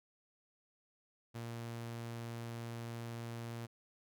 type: tone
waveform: sawtooth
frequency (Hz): 116.7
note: A#2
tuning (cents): +2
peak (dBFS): -38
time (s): 1.34-3.67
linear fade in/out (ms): 20
effects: none